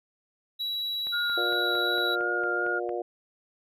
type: tone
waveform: triangle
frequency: 3905 Hz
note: B7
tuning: 20 cents flat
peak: -27 dBFS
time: 0.59-2.16 s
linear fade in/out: 20 ms
type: click train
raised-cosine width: 0.5 ms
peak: -29 dBFS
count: 9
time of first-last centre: 1.07-2.892 s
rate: 4.39 Hz
type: tone with vibrato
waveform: sine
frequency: 1415 Hz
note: F6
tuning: 22 cents sharp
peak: -27 dBFS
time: 1.12-2.8 s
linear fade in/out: 20 ms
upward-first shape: sine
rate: 2.7 Hz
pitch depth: 16 cents each way
type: harmonic tone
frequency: 119 Hz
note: A#2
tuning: 36 cents sharp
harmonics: 3 / 4 / 5 / 6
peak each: -32 / -34 / -36 / -35 dBFS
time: 1.37-3.02 s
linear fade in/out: 5 ms
effects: none